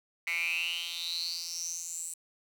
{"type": "tone with high-pass filter sweep", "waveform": "10% pulse", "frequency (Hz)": 169.4, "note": "E3", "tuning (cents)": 48, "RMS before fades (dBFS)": -35, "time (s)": [0.27, 2.14], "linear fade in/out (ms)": 2, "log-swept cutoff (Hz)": [2100, 8400], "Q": 9.9, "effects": []}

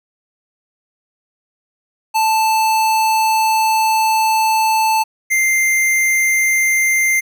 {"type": "tone pair in turn", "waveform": "square", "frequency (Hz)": [880, 2093], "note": ["A5", "C7"], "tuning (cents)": [0, 0], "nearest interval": "octave + minor third", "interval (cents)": 1500, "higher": "second", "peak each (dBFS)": -13, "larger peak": "neither", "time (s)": [[2.14, 5.04], [5.3, 7.21]], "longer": "first", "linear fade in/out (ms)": 20, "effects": []}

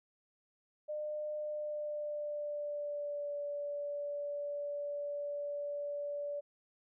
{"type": "tone with pitch glide", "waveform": "sine", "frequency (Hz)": [603, 578.4], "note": ["D5", "D5"], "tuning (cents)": [46, -27], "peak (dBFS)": -36, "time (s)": [0.88, 6.41], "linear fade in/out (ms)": 20, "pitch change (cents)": -73, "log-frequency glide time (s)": [1.37, 3.34], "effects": []}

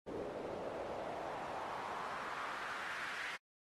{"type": "noise with band-pass filter sweep", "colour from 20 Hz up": "pink", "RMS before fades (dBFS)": -44, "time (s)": [0.06, 3.37], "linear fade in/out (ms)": 20, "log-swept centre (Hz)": [420, 1900], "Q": 2.3, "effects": ["AAC 32 kbps"]}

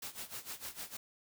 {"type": "noise with tremolo", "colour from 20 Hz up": "white", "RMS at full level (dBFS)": -42, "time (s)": [0.02, 0.97], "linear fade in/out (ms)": 5, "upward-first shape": "sine", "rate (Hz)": 6.6, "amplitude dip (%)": 85, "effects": []}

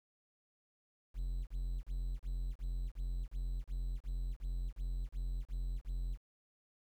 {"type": "tone bursts", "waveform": "triangle", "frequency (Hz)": 43.65, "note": "F1", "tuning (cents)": 0, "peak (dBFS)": -33, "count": 14, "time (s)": [1.14, 6.176], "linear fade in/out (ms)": 50, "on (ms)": 330, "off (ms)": 32, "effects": ["11-bit"]}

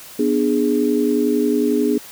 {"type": "chord", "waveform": "sine", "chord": "G# diminished", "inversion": "first", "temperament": "equal with one note detuned", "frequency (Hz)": [246.9, 297.9, 415.3], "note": ["B3", "D4", "G#4"], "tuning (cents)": [0, 25, 0], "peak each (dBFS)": -19, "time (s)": [0.19, 1.98], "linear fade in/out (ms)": 5, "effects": ["white hiss -39 dBFS RMS until 2.11 s"]}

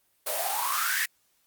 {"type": "noise with high-pass filter sweep", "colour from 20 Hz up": "white", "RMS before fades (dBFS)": -28, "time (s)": [0.26, 1.06], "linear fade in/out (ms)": 10, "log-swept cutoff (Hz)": [540, 1900], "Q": 9.2, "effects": ["white hiss -69 dBFS RMS until 1.46 s", "Opus 32 kbps"]}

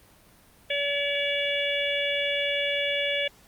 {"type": "harmonic tone", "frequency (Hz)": 570, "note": "C#5", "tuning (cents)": 48, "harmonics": [1, 3, 4, 5, 6], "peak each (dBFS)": [-29, -34, -29, -31, -32], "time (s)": [0.7, 3.28], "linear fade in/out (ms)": 5, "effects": ["pink hiss -56 dBFS RMS until 3.47 s", "Opus 32 kbps"]}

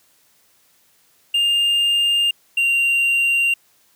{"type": "tone pair in turn", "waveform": "triangle", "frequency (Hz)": [2808, 2769], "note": ["F7", "F7"], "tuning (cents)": [9, -15], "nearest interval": "unison", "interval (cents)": 24, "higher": "first", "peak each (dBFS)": -13, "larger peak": "neither", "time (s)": [[1.34, 2.31], [2.57, 3.54]], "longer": "neither", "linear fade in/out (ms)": 5, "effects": ["white hiss -58 dBFS RMS until 3.95 s", "high-pass 60 Hz 12 dB/octave"]}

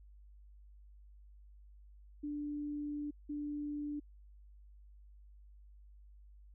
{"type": "tone bursts at uneven times", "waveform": "sine", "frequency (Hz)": 293.7, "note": "D4", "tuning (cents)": 0, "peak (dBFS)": -37, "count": 2, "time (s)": [[2.23, 3.11], [3.29, 4]], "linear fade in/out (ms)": 10, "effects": ["added 50 Hz sine -55 dBFS peak until 6.54 s"]}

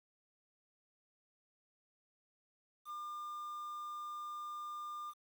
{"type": "tone with quantisation", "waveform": "triangle", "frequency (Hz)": 1200, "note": "D6", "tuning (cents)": 37, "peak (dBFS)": -40, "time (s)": [2.85, 5.14], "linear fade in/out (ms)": 50, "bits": 10, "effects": []}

